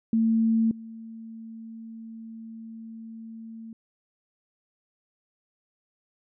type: tone with level steps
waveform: sine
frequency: 225.1 Hz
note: A3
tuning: 40 cents sharp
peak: -19 / -38 dBFS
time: 0.13-3.73 s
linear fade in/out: 2 ms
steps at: 0.71 s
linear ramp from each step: 2 ms
effects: none